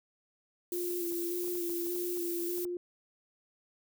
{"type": "noise", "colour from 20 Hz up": "violet", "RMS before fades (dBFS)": -39, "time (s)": [0.72, 2.65], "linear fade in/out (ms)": 2}
{"type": "tone with vibrato", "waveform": "sine", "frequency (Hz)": 348.7, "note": "F4", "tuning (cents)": -3, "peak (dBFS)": -33, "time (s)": [0.72, 2.77], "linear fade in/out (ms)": 2, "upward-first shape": "square", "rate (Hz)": 1.7, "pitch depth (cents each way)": 23}
{"type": "clicks", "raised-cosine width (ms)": 1, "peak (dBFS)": -39, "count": 10, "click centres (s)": [1.122, 1.443, 1.479, 1.554, 1.698, 1.868, 1.963, 2.173, 2.58, 2.652]}
{"effects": []}